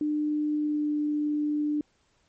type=tone with pitch glide; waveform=sine; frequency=300.1 to 297.7 Hz; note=D4 to D4; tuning=+38 to +24 cents; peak=-24 dBFS; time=0.01-1.81 s; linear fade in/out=2 ms; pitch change=-14 cents; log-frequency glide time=0.56-0.91 s; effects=pink hiss -68 dBFS RMS until 2.28 s + MP3 32 kbps